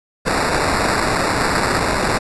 blue noise with sample-and-hold, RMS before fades -18 dBFS, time 0.25-2.19 s, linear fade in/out 20 ms, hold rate 3150 Hz, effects resampled to 24000 Hz

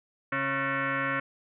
sine tone with frequency modulation, 136.8 Hz, C#3, 23 cents flat, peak -26 dBFS, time 0.32-1.2 s, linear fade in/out 5 ms, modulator 410 Hz, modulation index 4.9, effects none

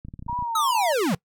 clicks, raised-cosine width 5 ms, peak -25 dBFS, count 10, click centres 0.05 / 0.085 / 0.139 / 0.193 / 0.225 / 0.265 / 0.297 / 0.329 / 0.39 / 0.425 s
sine tone with vibrato, 937 Hz, A#5, 9 cents sharp, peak -25 dBFS, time 0.28-0.93 s, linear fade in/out 10 ms, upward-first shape triangle, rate 2.5 Hz, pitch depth 90 cents each way
square linear sweep, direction down, 1310 to 138.8 Hz, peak -21 dBFS, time 0.55-1.15 s, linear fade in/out 5 ms
effects noise-tail reverb RT60 0.1 s tail -23 dB re dry

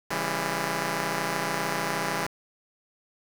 5% pulse chord, C# diminished, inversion none, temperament just, 138.59 / 166.31 / 199.57 Hz, C#3 / E3 / G3, 0 / +16 / +31 cents, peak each -22 / -20 / -20 dBFS, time 0.1-2.27 s, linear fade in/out 10 ms, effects 7-bit

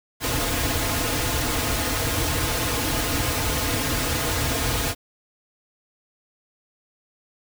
pink noise with comb filter, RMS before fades -24 dBFS, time 0.2-4.95 s, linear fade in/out 50 ms, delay 5.2 ms, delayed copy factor -0.95, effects none

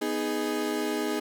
35% pulse chord, G# minor, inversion first, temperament equal, 246.9 / 311.1 / 415.3 Hz, B3 / D#4 / G#4, 0 / 0 / 0 cents, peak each -32 / -29 / -29 dBFS, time 0.01-1.2 s, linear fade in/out 10 ms, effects none

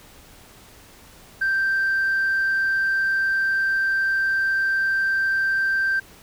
sine tone, 1568 Hz, G6, in tune, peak -17 dBFS, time 1.41-6 s, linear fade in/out 10 ms, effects tanh soft clip ceiling -16 dBFS + pink hiss -48 dBFS RMS until 6.22 s

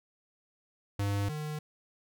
square tone pair in turn, 100.7 / 151.89 Hz, G2 / D#3, +47 / -41 cents, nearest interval perfect fifth, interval 712 cents, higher second, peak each -29 / -35 dBFS, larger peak first, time 0.99-1.29 / 1.29-1.59 s, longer neither, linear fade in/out 5 ms, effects none

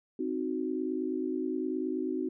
sine chord, C diminished, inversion none, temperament equal, 261.6 / 311.1 / 370 Hz, C4 / Eb4 / Gb4, 0 / 0 / 0 cents, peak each -34 dBFS, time 0.19-2.29 s, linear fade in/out 5 ms, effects none

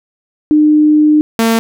sine / sawtooth tone pair in turn, 302.9 / 226.9 Hz, D#4 / A#3, -46 / -47 cents, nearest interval perfect fourth, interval 501 cents, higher first, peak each -5 dBFS, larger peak neither, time 0.51-1.21 / 1.39-1.59 s, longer first, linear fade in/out 0 ms, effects none

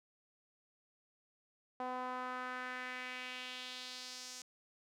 sawtooth tone with band-pass filter sweep, 252.8 Hz, B3, 41 cents sharp, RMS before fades -44 dBFS, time 1.8-4.42 s, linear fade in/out 2 ms, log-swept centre 830 to 6300 Hz, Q 2.2, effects none

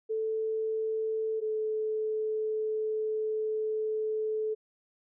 sine tone pair in turn, 440 / 433.7 Hz, A4 / A4, 0 / -25 cents, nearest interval unison, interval 25 cents, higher first, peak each -28 dBFS, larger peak neither, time 0.09-1.41 / 1.41-4.55 s, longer second, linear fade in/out 20 ms, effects none

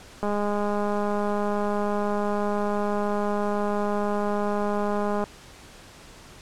click train, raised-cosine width 1 ms, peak -14 dBFS, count 1033, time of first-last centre 0.23-5.24 s, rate 206 Hz, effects pink hiss -47 dBFS RMS until 6.41 s + low-pass 9000 Hz 12 dB/octave

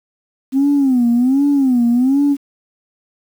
sine tone with vibrato, 260 Hz, C4, 11 cents flat, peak -9 dBFS, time 0.52-2.37 s, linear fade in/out 50 ms, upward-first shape sine, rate 1.3 Hz, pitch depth 170 cents each way, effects tanh soft clip ceiling -7 dBFS + 7-bit

